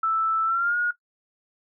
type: tone with pitch glide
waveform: sine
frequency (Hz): 1320 to 1439.5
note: E6 to F#6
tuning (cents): +2 to -48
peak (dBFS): -20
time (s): 0.03-0.91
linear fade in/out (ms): 5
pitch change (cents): +150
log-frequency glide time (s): 0.45-0.77
effects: noise-tail reverb RT60 0.1 s tail -17 dB re dry